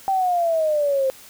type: exponential sweep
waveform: sine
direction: down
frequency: 784 to 523.3 Hz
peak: -17 dBFS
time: 0.08-1.1 s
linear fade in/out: 0 ms
effects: white hiss -45 dBFS RMS until 1.29 s